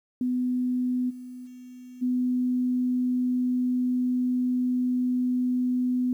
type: tone with level steps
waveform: sine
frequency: 250.3 Hz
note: B3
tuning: 23 cents sharp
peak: -23 / -37 / -41 / -22 dBFS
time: 0.21-6.13 s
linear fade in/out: 2 ms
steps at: 1.09 / 1.45 / 2.01 s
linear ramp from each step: 20 ms
effects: 10-bit